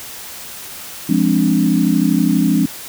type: chord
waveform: sine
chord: D half-diminished seventh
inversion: first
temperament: equal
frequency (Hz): 174.61 / 207.7 / 261.6 / 293.7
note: F3 / Ab3 / C4 / D4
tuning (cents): 0 / 0 / 0 / 0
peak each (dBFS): -17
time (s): 1.09-2.66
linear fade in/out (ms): 5
effects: white hiss -32 dBFS RMS until 2.88 s